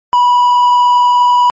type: tone with vibrato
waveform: triangle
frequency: 980 Hz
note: B5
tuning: 14 cents flat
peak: -4 dBFS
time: 0.13-1.5 s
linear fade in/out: 0 ms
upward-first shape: square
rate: 20 Hz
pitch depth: 18 cents each way
effects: MP3 32 kbps